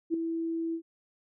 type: tone with ADSR envelope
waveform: sine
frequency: 329.6 Hz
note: E4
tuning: in tune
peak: -22 dBFS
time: 0.1-0.82 s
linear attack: 41 ms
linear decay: 3 ms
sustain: -7 dB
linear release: 80 ms
effects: none